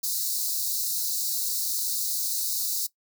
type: high-pass noise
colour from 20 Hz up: white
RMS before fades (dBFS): -28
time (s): 0.03-2.87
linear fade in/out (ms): 10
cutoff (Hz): 3900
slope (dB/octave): 96
effects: noise-tail reverb RT60 0.1 s tail -19 dB re dry